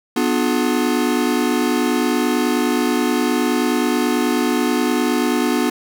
square chord, B diminished seventh, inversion none, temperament just, 246.9 / 296.3 / 355.6 / 426.7 Hz, B3 / D4 / F4 / Ab4, 0 / +15 / +31 / +47 cents, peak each -20 / -22 / -23 / -26 dBFS, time 0.16-5.7 s, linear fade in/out 5 ms, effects none

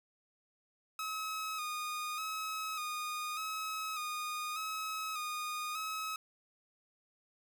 sawtooth tone with vibrato, 1255 Hz, D#6, 15 cents sharp, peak -33 dBFS, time 0.99-6.16 s, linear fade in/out 2 ms, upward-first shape square, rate 0.84 Hz, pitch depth 37 cents each way, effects none

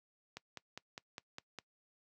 click train, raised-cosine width 0.2 ms, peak -27 dBFS, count 7, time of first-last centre 0.37-1.587 s, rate 4.93 Hz, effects noise-tail reverb RT60 0.1 s tail -22 dB re dry + high-pass 100 Hz 12 dB/octave

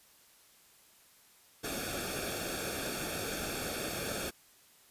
pink noise with comb filter, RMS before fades -37 dBFS, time 1.63-4.31 s, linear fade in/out 20 ms, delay 1 ms, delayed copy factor -0.75, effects white hiss -62 dBFS RMS until 4.9 s + resampled to 32000 Hz

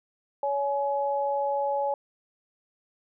sine tone pair together, 563 / 843.5 Hz, C#5 / G#5, +27 / +27 cents, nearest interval perfect fifth, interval 700 cents, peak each -27 dBFS, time 0.43-1.94 s, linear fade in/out 2 ms, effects none

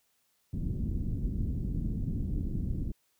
pink low-pass noise, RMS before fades -32 dBFS, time 0.53-2.92 s, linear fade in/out 5 ms, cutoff 260 Hz, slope 24 dB/octave, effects white hiss -73 dBFS RMS until 3.19 s

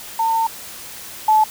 sine tone pair in turn, 903 / 865.6 Hz, A5 / A5, +45 / -29 cents, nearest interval minor second, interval 74 cents, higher first, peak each -15 / -10 dBFS, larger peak second, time 0.19-0.47 / 1.28-1.44 s, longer first, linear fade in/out 5 ms, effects white hiss -35 dBFS RMS until 1.5 s

